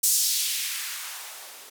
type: noise with band-pass filter sweep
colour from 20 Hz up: violet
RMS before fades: -28 dBFS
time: 0.03-1.7 s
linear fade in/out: 10 ms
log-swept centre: 7300 to 370 Hz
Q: 1.3
effects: none